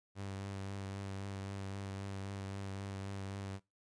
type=tone with vibrato; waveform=sawtooth; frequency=98 Hz; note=G2; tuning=in tune; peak=-37 dBFS; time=0.15-3.6 s; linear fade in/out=50 ms; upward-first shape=triangle; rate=3.8 Hz; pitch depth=24 cents each way; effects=noise-tail reverb RT60 0.2 s tail -20 dB re dry + resampled to 22050 Hz